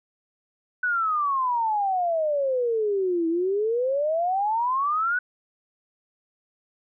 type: exponential two-way sweep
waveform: sine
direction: down then up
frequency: 1500 to 323.6 to 1500 Hz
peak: -21 dBFS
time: 0.83-5.19 s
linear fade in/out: 5 ms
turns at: 3.28 s
effects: none